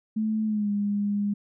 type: tone with pitch glide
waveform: sine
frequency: 217.5 to 204.1 Hz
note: A3 to G#3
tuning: -20 to -30 cents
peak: -23 dBFS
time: 0.16-1.34 s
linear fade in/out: 10 ms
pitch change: -110 cents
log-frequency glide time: 0.45-0.7 s
effects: none